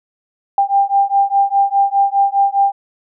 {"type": "beating tone pair", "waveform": "sine", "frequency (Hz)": [792, 796.9], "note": ["G5", "G5"], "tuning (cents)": [18, 28], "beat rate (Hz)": 4.9, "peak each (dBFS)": -14, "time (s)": [0.58, 2.72], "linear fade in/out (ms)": 2, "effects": []}